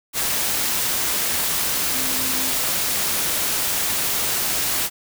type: tone in noise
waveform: sine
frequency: 258.4 Hz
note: C4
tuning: 21 cents flat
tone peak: -33 dBFS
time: 1.9-2.54 s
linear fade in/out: 50 ms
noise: white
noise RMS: -22 dBFS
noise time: 0.13-4.9 s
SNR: -14 dB
effects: none